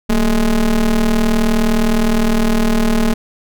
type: ring-modulated tone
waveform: square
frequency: 104.2 Hz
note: G#2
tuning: 6 cents sharp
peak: -9 dBFS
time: 0.09-3.14 s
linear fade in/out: 10 ms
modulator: 124 Hz
effects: none